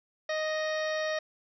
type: harmonic tone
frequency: 622.3 Hz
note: D#5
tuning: in tune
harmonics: 1 / 2 / 3 / 4 / 5 / 6 / 7 / 8 / 9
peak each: -30 / -40 / -35 / -45 / -49 / -43 / -48 / -52 / -45 dBFS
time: 0.29-1.19 s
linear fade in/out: 5 ms
effects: none